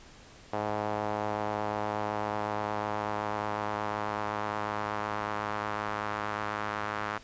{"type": "tone with band-pass filter sweep", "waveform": "sawtooth", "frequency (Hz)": 105.4, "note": "G#2", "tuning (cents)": 26, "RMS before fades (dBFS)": -33, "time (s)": [0.53, 7.18], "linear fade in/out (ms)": 5, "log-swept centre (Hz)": [750, 1300], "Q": 1.7, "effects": ["pink hiss -53 dBFS RMS until 7.23 s", "resampled to 16000 Hz"]}